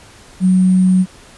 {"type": "tone with sample-and-hold", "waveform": "sine", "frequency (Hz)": 185, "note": "F#3", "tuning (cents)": 0, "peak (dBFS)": -8, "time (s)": [0.4, 1.06], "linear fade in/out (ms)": 50, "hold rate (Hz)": 8820, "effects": ["pink hiss -42 dBFS RMS until 1.37 s", "resampled to 24000 Hz"]}